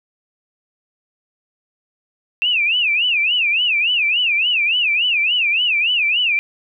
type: tone with vibrato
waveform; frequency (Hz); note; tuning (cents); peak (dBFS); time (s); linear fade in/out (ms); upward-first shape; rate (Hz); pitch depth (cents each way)
sine; 2637; E7; 0; -14; 2.42-6.39; 0; sine; 3.5; 220
effects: none